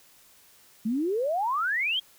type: exponential sweep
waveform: sine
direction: up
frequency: 208.5 to 3322 Hz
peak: -24 dBFS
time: 0.85-2 s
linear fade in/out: 10 ms
effects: white hiss -57 dBFS RMS until 2.18 s